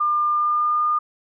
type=tone with pitch glide; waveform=sine; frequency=1200 to 1214.6 Hz; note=D6 to D#6; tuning=+37 to -42 cents; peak=-17 dBFS; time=0-0.99 s; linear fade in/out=10 ms; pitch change=+21 cents; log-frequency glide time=0.32-0.84 s; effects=none